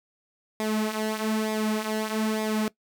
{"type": "tone with flanger", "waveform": "sawtooth", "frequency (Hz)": 216.8, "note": "A3", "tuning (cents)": -25, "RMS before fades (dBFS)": -27, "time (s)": [0.6, 2.68], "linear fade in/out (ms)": 0, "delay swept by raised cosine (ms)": [0.68, 5.48], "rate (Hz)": 1.1, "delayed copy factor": -0.65, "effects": ["noise-tail reverb RT60 0.1 s tail -20 dB re dry"]}